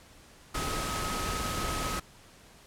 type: tone in noise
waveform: sine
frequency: 1272 Hz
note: D#6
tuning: 38 cents sharp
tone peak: -36 dBFS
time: 0.54-2 s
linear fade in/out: 10 ms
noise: pink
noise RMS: -33 dBFS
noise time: 0.54-2 s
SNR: -6 dB
effects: pink hiss -55 dBFS RMS until 2.66 s + low-pass 11000 Hz 12 dB/octave